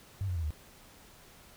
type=tone with pitch steps; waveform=sine; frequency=98 / 89.87 / 82.41 / 75.57 Hz; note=G2 / F#2 / E2 / D#2; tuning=0 / -50 / 0 / -50 cents; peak=-30 dBFS; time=0.21-0.506 s; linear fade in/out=0 ms; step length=74 ms; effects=pink hiss -56 dBFS RMS until 1.56 s